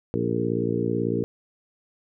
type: harmonic tone with a mistuned harmonic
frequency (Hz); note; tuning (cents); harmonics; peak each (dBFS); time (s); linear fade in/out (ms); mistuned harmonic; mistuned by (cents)
58.1; A#1; -5; 2 / 3 / 4 / 5 / 6 / 7 / 8; -30 / -30 / -30 / -30 / -30 / -30 / -30; 0.14-1.24; 0; 8; -20
effects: none